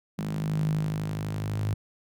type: tone with high-pass filter sweep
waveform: sawtooth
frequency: 52 Hz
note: G#1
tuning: 3 cents sharp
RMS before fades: -29 dBFS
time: 0.18-1.74 s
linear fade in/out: 5 ms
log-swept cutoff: 180 to 110 Hz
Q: 8.7
effects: none